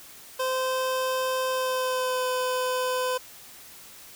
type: tone with pitch glide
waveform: 25% pulse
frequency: 517 to 507.2 Hz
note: C5 to B4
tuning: -21 to +46 cents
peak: -21 dBFS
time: 0.39-3.18 s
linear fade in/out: 10 ms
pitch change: -33 cents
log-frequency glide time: 1.49-2.26 s
effects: white hiss -47 dBFS RMS until 4.15 s